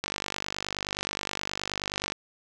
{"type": "click train", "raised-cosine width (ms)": 0.2, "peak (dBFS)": -12, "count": 104, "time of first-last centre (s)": [0.04, 2.121], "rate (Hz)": 49.5, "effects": []}